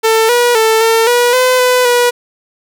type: tone with pitch steps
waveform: sawtooth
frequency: 446 / 483.3 / 443.7 / 452 / 484.4 / 508 / 501 / 485.7 Hz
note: A4 / B4 / A4 / A4 / B4 / B4 / B4 / B4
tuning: +23 / -38 / +14 / +47 / -34 / +49 / +25 / -29 cents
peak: -4 dBFS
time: 0.03-2.11 s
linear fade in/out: 20 ms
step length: 260 ms
effects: none